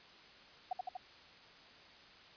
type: tone with echo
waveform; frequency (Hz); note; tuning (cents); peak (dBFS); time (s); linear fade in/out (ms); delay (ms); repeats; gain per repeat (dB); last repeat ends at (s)
sine; 740; F#5; 0; -33; 0.71-0.73; 5; 80; 3; -2; 0.97
effects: white hiss -58 dBFS RMS until 2.36 s + resampled to 11025 Hz